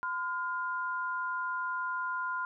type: tone pair together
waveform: sine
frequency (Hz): 1019 / 1412.6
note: C6 / F6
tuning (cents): -46 / +19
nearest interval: tritone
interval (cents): 565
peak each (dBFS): -34 / -34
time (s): 0.03-2.45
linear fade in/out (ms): 0
effects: none